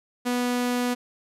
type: tone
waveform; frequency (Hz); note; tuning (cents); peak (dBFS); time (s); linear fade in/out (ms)
sawtooth; 245.6; B3; -9; -19; 0.25-0.95; 20
effects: resampled to 32000 Hz